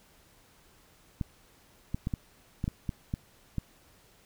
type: clicks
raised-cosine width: 5 ms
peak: -18 dBFS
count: 9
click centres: 1.212 / 1.945 / 2.071 / 2.138 / 2.641 / 2.679 / 2.892 / 3.139 / 3.583 s
effects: pink hiss -61 dBFS RMS until 4.25 s